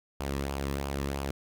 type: tone with flanger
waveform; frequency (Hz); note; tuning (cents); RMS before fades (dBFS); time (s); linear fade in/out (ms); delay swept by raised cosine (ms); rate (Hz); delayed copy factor
sawtooth; 69.3; C#2; 0; -33; 0.2-1.31; 0; 0.5 to 1.38; 3; -0.5
effects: none

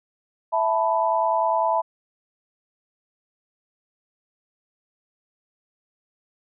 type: chord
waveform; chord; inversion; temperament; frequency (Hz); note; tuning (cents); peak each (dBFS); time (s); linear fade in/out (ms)
sine; E suspended fourth; none; just; 659.3 / 879 / 988.9; E5 / A5 / B5; 0 / -2 / +2; -23; 0.52-1.82; 20
effects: none

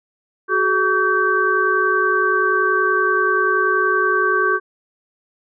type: tone cluster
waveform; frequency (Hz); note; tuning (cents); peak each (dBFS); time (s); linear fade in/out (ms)
sine; 372.5 / 423 / 1137 / 1553; F#4 / G#4 / C#6 / G6; +12 / +32 / +44 / -17; -21 / -23 / -19 / -18; 0.48-4.6; 50
effects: none

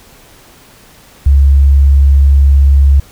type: tone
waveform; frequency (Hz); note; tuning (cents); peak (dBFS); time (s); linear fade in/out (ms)
sine; 69.3; C#2; 0; -3; 1.26-3; 5
effects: pink hiss -41 dBFS RMS until 3.11 s

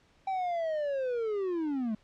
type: linear sweep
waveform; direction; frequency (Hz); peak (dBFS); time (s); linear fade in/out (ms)
triangle; down; 780 to 207.7; -27; 0.27-1.95; 5
effects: pink hiss -65 dBFS RMS until 2.03 s + low-pass 5000 Hz 12 dB/octave

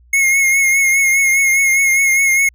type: tone with vibrato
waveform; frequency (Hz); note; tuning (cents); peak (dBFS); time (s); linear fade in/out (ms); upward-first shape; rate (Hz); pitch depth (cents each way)
square; 2163; C#7; -43; -11; 0.13-2.49; 5; triangle; 4.9; 44
effects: added 60 Hz sine -45 dBFS peak until 2.54 s

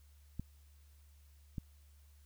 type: clicks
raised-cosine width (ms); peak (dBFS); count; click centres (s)
5; -27; 2; 0.396 / 1.582
effects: added 72 Hz sine -59 dBFS peak until 2.25 s + white hiss -72 dBFS RMS until 2.25 s

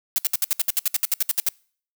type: noise bursts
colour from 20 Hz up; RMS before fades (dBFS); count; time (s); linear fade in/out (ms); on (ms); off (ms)
blue; -20; 16; 0.16-1.487; 0; 22; 65
effects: noise-tail reverb RT60 0.5 s tail -26 dB re dry

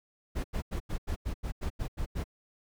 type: noise bursts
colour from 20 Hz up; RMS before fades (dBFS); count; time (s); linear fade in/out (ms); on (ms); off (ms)
brown; -32; 11; 0.35-2.242; 20; 92; 88
effects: none

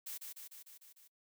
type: noise with echo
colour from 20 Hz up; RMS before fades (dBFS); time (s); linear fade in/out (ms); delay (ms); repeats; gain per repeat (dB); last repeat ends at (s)
blue; -44; 0.06-0.18; 10; 150; 6; -3; 1.08
effects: noise-tail reverb RT60 0.1 s tail -26 dB re dry

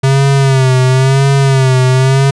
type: tone with vibrato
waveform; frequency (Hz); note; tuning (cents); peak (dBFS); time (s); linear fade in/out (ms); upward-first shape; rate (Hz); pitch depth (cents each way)
square; 133.3; C3; +33; -7; 0.03-2.31; 10; sine; 0.97; 64
effects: resampled to 22050 Hz

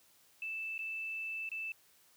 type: tone with dropouts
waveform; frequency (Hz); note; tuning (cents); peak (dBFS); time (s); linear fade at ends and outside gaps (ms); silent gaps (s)
sine; 2641; E7; +3; -37; 0.42-1.72; 2; 0.78-0.79 / 1.491-1.516
effects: white hiss -66 dBFS RMS until 2.16 s + high-pass 60 Hz 12 dB/octave

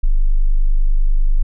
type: tone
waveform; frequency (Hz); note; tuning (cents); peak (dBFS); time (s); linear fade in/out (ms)
sine; 25.04; G0; +38; -9; 0.03-1.43; 10
effects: none

